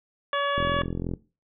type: harmonic tone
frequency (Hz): 567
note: C#5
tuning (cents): +39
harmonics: 1 / 2 / 3 / 4 / 5 / 6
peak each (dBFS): -28 / -26 / -29 / -41 / -38 / -36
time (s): 0.33-0.82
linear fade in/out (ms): 2
type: click train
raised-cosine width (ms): 3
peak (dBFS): -17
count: 25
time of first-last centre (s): 0.58-1.137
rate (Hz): 43.1
effects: noise-tail reverb RT60 0.3 s tail -18 dB re dry